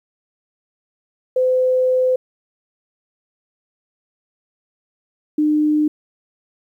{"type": "tone pair in turn", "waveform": "sine", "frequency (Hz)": [511, 302.4], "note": ["C5", "D#4"], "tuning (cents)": [-41, -49], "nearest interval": "major sixth", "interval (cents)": 908, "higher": "first", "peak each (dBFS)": -13, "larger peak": "neither", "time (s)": [[1.36, 2.16], [5.38, 5.88]], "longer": "first", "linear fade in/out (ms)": 5, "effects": ["9-bit"]}